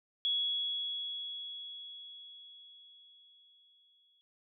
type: tone with exponential decay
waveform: sine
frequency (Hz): 3355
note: G#7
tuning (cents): +17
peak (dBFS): -28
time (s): 0.25-4.21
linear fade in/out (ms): 0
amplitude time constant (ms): 860
effects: none